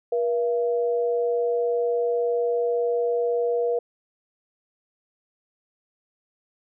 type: tone pair together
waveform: sine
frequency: 478.2 / 676.3 Hz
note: A#4 / E5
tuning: +44 / +44 cents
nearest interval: tritone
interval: 600 cents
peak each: -21 / -29 dBFS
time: 0.12-3.79 s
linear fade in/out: 5 ms
effects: none